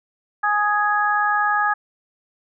harmonic tone, 416.3 Hz, G#4, 4 cents sharp, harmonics 2 / 3 / 4, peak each -21 / -21 / -21 dBFS, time 0.43-1.74 s, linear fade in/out 10 ms, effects none

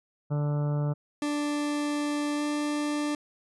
harmonic tone, 146.83 Hz, D3, in tune, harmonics 1 / 2 / 3 / 4 / 5 / 6 / 7 / 8 / 9 / 10, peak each -25 / -38 / -40 / -38 / -50 / -45 / -53 / -50 / -48 / -57 dBFS, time 0.3-0.94 s, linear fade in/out 20 ms
40% pulse tone with pitch glide, 293.7 to 295.7 Hz, D4 to D4, 0 to +12 cents, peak -26 dBFS, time 1.22-3.15 s, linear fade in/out 2 ms, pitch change +12 cents, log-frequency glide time 2.36-2.42 s
effects resampled to 24000 Hz

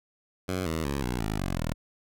10% pulse tone with pitch steps, 92.5 / 80.53 / 70.1 / 61.03 / 53.13 / 46.25 / 40.26 Hz, F#2 / E2 / C#2 / B1 / G#1 / F#1 / E1, 0 / -40 / +20 / -20 / +40 / 0 / -40 cents, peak -20 dBFS, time 0.48-1.74 s, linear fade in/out 10 ms, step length 180 ms, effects none

